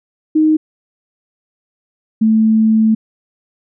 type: tone pair in turn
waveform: sine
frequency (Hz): 311.1 / 220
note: D#4 / A3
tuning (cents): 0 / 0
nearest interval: tritone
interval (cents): 600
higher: first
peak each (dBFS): -8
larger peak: neither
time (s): 0.35-0.57 / 2.21-2.95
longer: second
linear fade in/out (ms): 10
effects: none